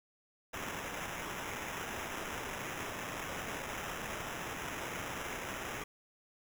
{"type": "noise with sample-and-hold", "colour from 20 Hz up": "white", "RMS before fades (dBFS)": -41, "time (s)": [0.53, 5.84], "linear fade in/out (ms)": 10, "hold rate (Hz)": 4410, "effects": []}